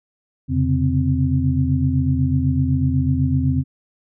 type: tone cluster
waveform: sine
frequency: 84.5 / 131.2 / 139.2 / 259.3 Hz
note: E2 / C3 / C#3 / C4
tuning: +43 / +5 / +8 / -15 cents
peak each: -21 dBFS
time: 0.48-3.64 s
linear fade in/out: 50 ms
effects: none